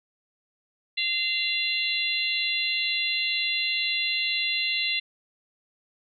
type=harmonic tone with a mistuned harmonic; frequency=691 Hz; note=F5; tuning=19 cents flat; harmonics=3 / 4 / 5 / 6; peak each=-30 / -28 / -31 / -29 dBFS; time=0.97-5 s; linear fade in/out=10 ms; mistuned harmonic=6; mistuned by=-41 cents; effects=none